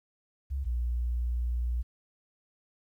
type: tone pair in turn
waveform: sine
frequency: 68 / 59.9 Hz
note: C#2 / A#1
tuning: -33 / +48 cents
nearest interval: major second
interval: 219 cents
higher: first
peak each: -29 / -27 dBFS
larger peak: second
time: 0.5-0.65 / 0.65-1.83 s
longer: second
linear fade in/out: 20 ms
effects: 11-bit